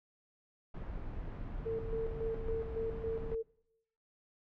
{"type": "noise", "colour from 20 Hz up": "brown", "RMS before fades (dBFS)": -41, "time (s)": [0.74, 3.35], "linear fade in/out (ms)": 5}
{"type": "tone with tremolo", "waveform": "sine", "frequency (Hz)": 450.4, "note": "A4", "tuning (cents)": 40, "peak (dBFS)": -33, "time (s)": [1.65, 3.43], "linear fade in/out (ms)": 20, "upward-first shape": "square", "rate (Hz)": 3.6, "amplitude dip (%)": 60}
{"effects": ["noise-tail reverb RT60 0.8 s tail -23 dB re dry", "low-pass 2000 Hz 12 dB/octave"]}